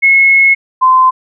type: tone pair in turn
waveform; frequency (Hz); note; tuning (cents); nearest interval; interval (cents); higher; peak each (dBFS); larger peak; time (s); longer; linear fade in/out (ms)
sine; 2178 / 1032.3; C#7 / C6; -31 / -24; octave + minor second; 1293; first; -4; neither; 0.02-0.55 / 0.81-1.11; first; 20
effects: none